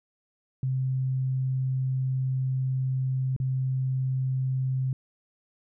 sine tone with dropouts, 130.81 Hz, C3, in tune, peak -24 dBFS, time 0.63-4.93 s, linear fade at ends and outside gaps 2 ms, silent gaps 3.364-3.4 s, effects none

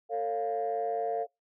sine chord, A augmented, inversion none, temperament equal with one note detuned, 449.8 / 554.4 / 698.5 Hz, A4 / C#5 / E#5, +38 / 0 / 0 cents, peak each -31 / -36 / -30 dBFS, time 0.09-1.27 s, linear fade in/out 50 ms, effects noise-tail reverb RT60 0.2 s tail -24 dB re dry + tanh soft clip ceiling -22 dBFS

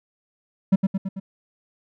triangle tone with echo, 192.4 Hz, G3, 32 cents flat, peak -10 dBFS, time 0.72-0.76 s, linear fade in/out 10 ms, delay 110 ms, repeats 4, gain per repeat -4 dB, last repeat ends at 1.2 s, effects none

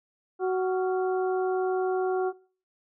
harmonic tone with a mistuned harmonic, 372.3 Hz, F#4, 11 cents sharp, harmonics 1 / 2 / 3 / 4, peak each -24 / -31 / -40 / -39 dBFS, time 0.39-2.33 s, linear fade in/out 50 ms, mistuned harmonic 4, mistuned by -120 cents, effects noise-tail reverb RT60 0.4 s tail -21 dB re dry

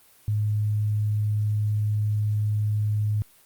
sine tone, 105.6 Hz, G#2, 29 cents sharp, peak -21 dBFS, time 0.28-3.22 s, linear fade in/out 0 ms, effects white hiss -56 dBFS RMS until 3.45 s + Opus 32 kbps

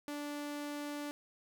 sawtooth tone, 292 Hz, D4, 10 cents flat, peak -35 dBFS, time 0.08-1.11 s, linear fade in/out 0 ms, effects none

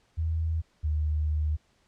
sine tone pair in turn, 80.8 / 76.27 Hz, E2 / D#2, -34 / -34 cents, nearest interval minor second, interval 100 cents, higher first, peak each -25 / -24 dBFS, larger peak second, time 0.17-0.62 / 0.83-1.57 s, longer second, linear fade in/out 20 ms, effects pink hiss -67 dBFS RMS until 1.87 s + low-pass 7000 Hz 12 dB/octave

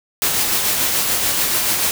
white noise with tremolo, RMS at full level -17 dBFS, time 0.22-1.91 s, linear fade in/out 0 ms, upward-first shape sine, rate 6.9 Hz, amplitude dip 30%, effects none

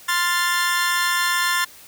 sawtooth chord, F major, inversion second, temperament equal, 1046.5 / 1396.9 / 1760 Hz, C6 / F6 / A6, 0 / 0 / 0 cents, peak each -19 / -22 / -18 dBFS, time 0.08-1.65 s, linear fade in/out 10 ms, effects white hiss -45 dBFS RMS until 1.87 s

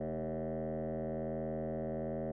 sine tone with frequency modulation, 386.2 Hz, G4, 26 cents flat, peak -33 dBFS, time 0-2.32 s, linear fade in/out 10 ms, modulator 81.2 Hz, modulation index 3.3, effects tanh soft clip ceiling -33 dBFS

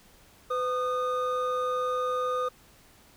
triangle tone pair together, 505 / 1227 Hz, B4 / D#6, +39 / -25 cents, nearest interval octave + minor third, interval 1536 cents, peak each -27 dBFS, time 0.5-2.49 s, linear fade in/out 10 ms, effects pink hiss -57 dBFS RMS until 3.16 s

